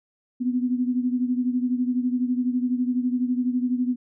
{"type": "beating tone pair", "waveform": "sine", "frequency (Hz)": [246.9, 258.9], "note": ["B3", "C4"], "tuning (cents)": [0, -18], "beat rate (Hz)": 12, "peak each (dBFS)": [-22, -27], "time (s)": [0.4, 3.96], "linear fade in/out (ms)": 20, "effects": []}